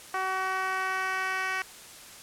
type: tone with band-pass filter sweep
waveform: 10% pulse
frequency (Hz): 377.5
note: F#4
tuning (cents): +35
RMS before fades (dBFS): -30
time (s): 0.14-1.62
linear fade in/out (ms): 2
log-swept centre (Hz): 1000 to 2000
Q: 1.1
effects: white hiss -47 dBFS RMS until 2.22 s + low-pass 11000 Hz 12 dB/octave